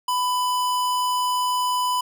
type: tone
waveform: square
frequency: 997 Hz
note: B5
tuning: 16 cents sharp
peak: -21 dBFS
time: 0.08-2.01 s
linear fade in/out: 5 ms
effects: none